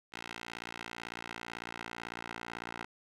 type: tone with band-pass filter sweep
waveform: 10% pulse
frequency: 58 Hz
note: A#1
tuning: 8 cents flat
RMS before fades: -44 dBFS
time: 0.12-2.86 s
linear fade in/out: 20 ms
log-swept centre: 2500 to 1600 Hz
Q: 0.96
effects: none